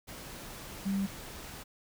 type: tone in noise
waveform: sine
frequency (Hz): 196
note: G3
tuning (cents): 0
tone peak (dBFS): -28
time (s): 0.85-1.07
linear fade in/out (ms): 20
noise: pink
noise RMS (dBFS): -45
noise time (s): 0.07-1.64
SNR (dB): +14
effects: none